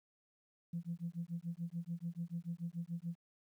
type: tone with tremolo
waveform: sine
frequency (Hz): 170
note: F3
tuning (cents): -46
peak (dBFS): -35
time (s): 0.73-3.16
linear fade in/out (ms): 5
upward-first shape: sine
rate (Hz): 6.9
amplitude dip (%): 100
effects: tanh soft clip ceiling -31 dBFS + 12-bit